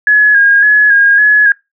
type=tone with vibrato; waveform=sine; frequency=1661.2 Hz; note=G#6; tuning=in tune; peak=-4 dBFS; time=0.07-1.52 s; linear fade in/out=2 ms; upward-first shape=square; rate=1.8 Hz; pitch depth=35 cents each way; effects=noise-tail reverb RT60 0.2 s tail -22 dB re dry